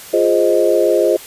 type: chord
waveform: sine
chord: F minor seventh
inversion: none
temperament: equal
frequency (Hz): 349.2 / 415.3 / 523.3 / 622.3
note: F4 / Ab4 / C5 / Eb5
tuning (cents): 0 / 0 / 0 / 0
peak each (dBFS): -16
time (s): 0.13-1.17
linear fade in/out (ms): 10
effects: white hiss -35 dBFS RMS until 1.26 s + resampled to 32000 Hz